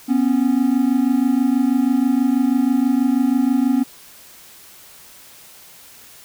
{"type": "tone pair together", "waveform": "triangle", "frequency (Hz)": [246.9, 273.1], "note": ["B3", "C#4"], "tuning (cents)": [0, -26], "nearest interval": "major second", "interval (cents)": 174, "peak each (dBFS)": -15, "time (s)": [0.08, 3.84], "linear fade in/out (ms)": 20, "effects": ["white hiss -44 dBFS RMS until 6.24 s"]}